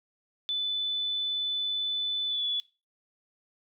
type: tone with pitch glide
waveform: sine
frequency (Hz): 3499 to 3429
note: A7 to A7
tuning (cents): -10 to -45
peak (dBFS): -27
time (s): 0.49-2.6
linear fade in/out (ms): 0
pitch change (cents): -35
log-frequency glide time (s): 2.27-2.44
effects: noise-tail reverb RT60 0.3 s tail -19 dB re dry